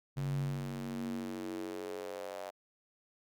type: tone with high-pass filter sweep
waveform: square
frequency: 46.79 Hz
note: F#1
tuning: 20 cents sharp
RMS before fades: -39 dBFS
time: 0.16-2.51 s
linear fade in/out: 20 ms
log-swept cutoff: 120 to 640 Hz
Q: 4.5
effects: none